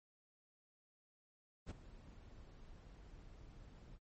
brown noise with ADSR envelope, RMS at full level -41 dBFS, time 1.66-3.99 s, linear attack 42 ms, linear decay 19 ms, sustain -16 dB, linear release 44 ms, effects MP3 32 kbps

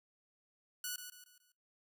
5% pulse tone with echo, 1474 Hz, F#6, 7 cents flat, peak -27 dBFS, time 0.84-0.96 s, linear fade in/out 2 ms, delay 140 ms, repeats 4, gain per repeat -8 dB, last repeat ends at 1.52 s, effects noise-tail reverb RT60 0.4 s tail -24 dB re dry

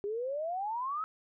sine exponential sweep, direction up, 396.4 to 1312 Hz, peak -32 dBFS, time 0.04-1.04 s, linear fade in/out 0 ms, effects none

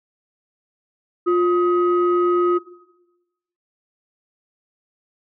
sine tone pair together, 352.7 / 1261.2 Hz, F4 / D#6, +17 / +23 cents, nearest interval octave + minor seventh, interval 2206 cents, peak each -14 / -21 dBFS, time 1.26-2.59 s, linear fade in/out 20 ms, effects noise-tail reverb RT60 1.0 s tail -17 dB re dry + tanh soft clip ceiling -9 dBFS

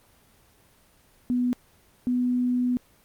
sine tone pair in turn, 246.8 / 247.8 Hz, B3 / B3, -1 / +6 cents, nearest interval unison, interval 7 cents, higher second, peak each -21 dBFS, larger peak neither, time 1.3-1.53 / 2.07-2.77 s, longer second, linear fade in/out 0 ms, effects pink hiss -59 dBFS RMS until 3.04 s + Opus 24 kbps

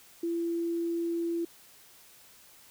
sine tone, 337.5 Hz, E4, 41 cents sharp, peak -28 dBFS, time 0.23-1.45 s, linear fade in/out 5 ms, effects white hiss -56 dBFS RMS until 2.7 s

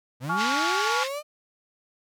35% pulse linear sweep, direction up, 116.54 to 611 Hz, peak -28 dBFS, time 0.2-1.23 s, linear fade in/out 50 ms
harmonic tone, 281.4 Hz, C#4, 26 cents sharp, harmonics 3 / 4 / 5, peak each -28 / -28 / -28 dBFS, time 0.29-1.04 s, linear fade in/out 10 ms
pink band-pass noise, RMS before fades -31 dBFS, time 0.36-1.09 s, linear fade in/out 50 ms, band 1700 to 5900 Hz, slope 24 dB/octave
effects none

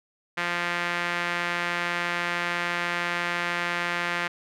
sawtooth tone with band-pass filter, 173.9 Hz, F3, 7 cents flat, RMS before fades -28 dBFS, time 0.37-4.28 s, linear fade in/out 10 ms, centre 1900 Hz, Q 1.7, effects none

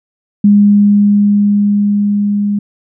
sine tone with level ramp, 204.6 Hz, G#3, 26 cents flat, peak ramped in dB -3 to -11 dBFS, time 0.44-2.59 s, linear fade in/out 5 ms, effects none

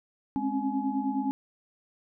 sine tone cluster, 209.2 / 264.9 / 274.6 / 844 Hz, G#3 / C4 / C#4 / G#5, +13 / +22 / -16 / +28 cents, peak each -35 / -30 / -31 / -34 dBFS, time 0.36-1.31 s, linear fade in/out 0 ms, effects none

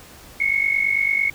sine tone pair together, 2168 / 2217 Hz, C#7 / C#7, -39 / 0 cents, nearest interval unison, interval 39 cents, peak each -20 dBFS, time 0.4-1.3 s, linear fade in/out 5 ms, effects pink hiss -44 dBFS RMS until 1.34 s

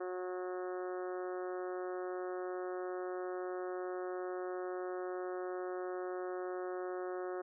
harmonic tone, 182.3 Hz, F#3, 25 cents flat, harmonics 2 / 3 / 4 / 5 / 6 / 7 / 8 / 9 / 10, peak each -39 / -45 / -47 / -59 / -52 / -52 / -55 / -59 / -61 dBFS, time 0-7.42 s, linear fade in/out 10 ms, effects none

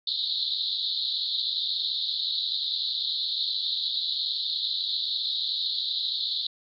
pink band-pass noise, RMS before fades -29 dBFS, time 0.07-6.47 s, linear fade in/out 5 ms, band 3600 to 4300 Hz, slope 96 dB/octave, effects none

